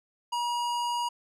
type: tone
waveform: square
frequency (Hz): 957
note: A#5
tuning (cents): +45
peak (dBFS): -28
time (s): 0.32-1.09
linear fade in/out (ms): 10
effects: low-pass 9000 Hz 12 dB/octave